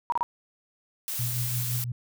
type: tone bursts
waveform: sine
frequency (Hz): 951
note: A#5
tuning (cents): +34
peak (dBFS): -22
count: 3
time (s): 0.1-0.23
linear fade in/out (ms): 0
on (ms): 22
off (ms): 32
type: noise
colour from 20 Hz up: blue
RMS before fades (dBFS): -32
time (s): 1.08-1.84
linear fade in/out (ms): 0
type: tone with tremolo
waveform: sine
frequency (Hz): 121.6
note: B2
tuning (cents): -26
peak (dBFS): -26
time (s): 1.19-1.92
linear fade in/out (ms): 5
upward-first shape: triangle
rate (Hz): 5.8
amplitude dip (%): 55
effects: none